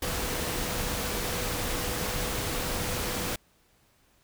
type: tone in noise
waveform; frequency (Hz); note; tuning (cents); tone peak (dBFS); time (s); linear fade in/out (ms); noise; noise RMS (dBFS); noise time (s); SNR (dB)
sine; 493.9; B4; 0; -40; 0.02-3.36; 5; pink; -31; 0.02-3.36; -12
effects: pink hiss -65 dBFS RMS until 4.23 s